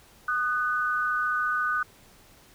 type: tone pair together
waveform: sine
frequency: 1229.1 / 1495 Hz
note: D#6 / F#6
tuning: -22 / +17 cents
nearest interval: minor third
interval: 339 cents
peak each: -27 / -26 dBFS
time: 0.28-1.83 s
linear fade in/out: 5 ms
effects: pink hiss -55 dBFS RMS until 2.54 s